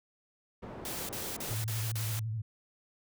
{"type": "low-pass noise", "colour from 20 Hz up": "white", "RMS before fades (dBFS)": -44, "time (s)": [0.62, 1.55], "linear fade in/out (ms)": 10, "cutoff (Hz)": 620, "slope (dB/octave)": 12}
{"type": "noise bursts", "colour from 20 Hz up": "white", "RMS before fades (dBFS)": -39, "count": 5, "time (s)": [0.85, 2.194], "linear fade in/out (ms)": 2, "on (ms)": 240, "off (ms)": 36}
{"type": "tone with vibrato", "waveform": "sine", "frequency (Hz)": 110.7, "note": "A2", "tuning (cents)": 11, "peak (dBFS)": -32, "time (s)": [1.5, 2.42], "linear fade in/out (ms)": 10, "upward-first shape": "square", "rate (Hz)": 12, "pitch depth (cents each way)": 54}
{"effects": []}